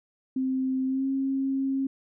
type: tone with pitch glide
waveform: sine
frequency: 261.6 to 269.4 Hz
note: C4 to C#4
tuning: 0 to -49 cents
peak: -24 dBFS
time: 0.36-1.87 s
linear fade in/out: 5 ms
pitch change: +51 cents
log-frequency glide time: 0.86-1.06 s
effects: none